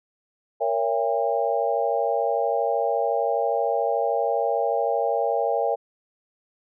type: chord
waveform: sine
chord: A# diminished seventh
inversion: none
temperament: just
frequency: 466.2 / 559.4 / 671.3 / 805.5 Hz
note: A#4 / C#5 / E5 / G5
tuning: 0 / +16 / +31 / +47 cents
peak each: -26 dBFS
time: 0.6-5.76 s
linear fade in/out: 20 ms
effects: none